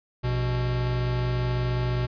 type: tone pair together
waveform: square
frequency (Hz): 57.75 / 123.3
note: A#1 / B2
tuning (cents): -16 / -2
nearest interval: octave + minor second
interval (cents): 1314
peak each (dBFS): -31 / -25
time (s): 0.23-2.07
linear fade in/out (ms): 20
effects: resampled to 11025 Hz